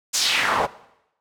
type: noise with band-pass filter sweep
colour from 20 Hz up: pink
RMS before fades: -21 dBFS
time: 0.13-0.67 s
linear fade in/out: 20 ms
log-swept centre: 7100 to 600 Hz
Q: 2
effects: noise-tail reverb RT60 0.8 s tail -18 dB re dry